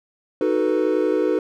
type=chord; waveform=triangle; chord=B dominant seventh; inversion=first; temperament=equal with one note detuned; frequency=311.1 / 370 / 440 / 491.9 Hz; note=D#4 / F#4 / A4 / B4; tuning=0 / 0 / 0 / -7 cents; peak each=-21 dBFS; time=0.41-1.39 s; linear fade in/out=2 ms; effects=none